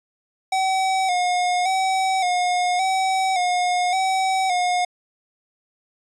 square tone with vibrato, 740 Hz, F#5, in tune, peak -19 dBFS, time 0.52-4.85 s, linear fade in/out 5 ms, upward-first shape square, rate 0.88 Hz, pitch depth 50 cents each way, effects resampled to 22050 Hz

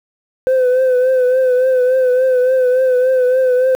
sine tone with vibrato, 510 Hz, C5, 44 cents flat, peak -7 dBFS, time 0.47-3.75 s, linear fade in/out 0 ms, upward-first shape triangle, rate 3.5 Hz, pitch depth 52 cents each way, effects tanh soft clip ceiling -9 dBFS + 7-bit

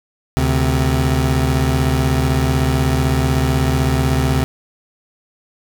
25% pulse tone pair together, 73.41 / 130.81 Hz, D2 / C3, 0 / 0 cents, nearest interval minor seventh, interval 1000 cents, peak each -13 dBFS, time 0.37-4.44 s, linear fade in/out 0 ms, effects none

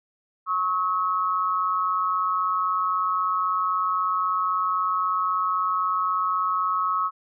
sine tone pair together, 1100 / 1283.8 Hz, C#6 / E6, -14 / -46 cents, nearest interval minor third, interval 268 cents, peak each -24 dBFS, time 0.46-7.11 s, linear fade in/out 50 ms, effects none

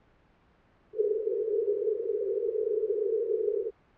white band-pass noise, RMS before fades -29 dBFS, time 0.93-3.71 s, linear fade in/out 50 ms, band 400 to 460 Hz, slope 96 dB/octave, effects pink hiss -63 dBFS RMS until 3.97 s + low-pass 2000 Hz 12 dB/octave

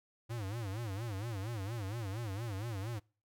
square tone with vibrato, 106.6 Hz, G#2, 46 cents sharp, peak -38 dBFS, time 0.29-3 s, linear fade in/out 20 ms, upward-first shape sine, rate 4.3 Hz, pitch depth 210 cents each way, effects noise-tail reverb RT60 0.4 s tail -26 dB re dry

